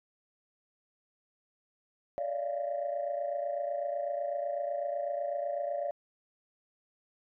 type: tone cluster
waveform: sine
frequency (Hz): 573 / 601 / 689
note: D5 / D5 / F5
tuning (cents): -43 / +40 / -24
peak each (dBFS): -33 / -37 / -35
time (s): 2.18-5.91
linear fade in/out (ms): 0
effects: tanh soft clip ceiling -24 dBFS